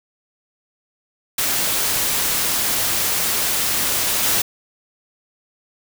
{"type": "noise with level steps", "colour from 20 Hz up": "white", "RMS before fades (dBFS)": [-20, -18], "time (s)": [1.38, 4.42], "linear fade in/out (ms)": 5, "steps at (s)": 4.23, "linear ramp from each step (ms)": 5, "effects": []}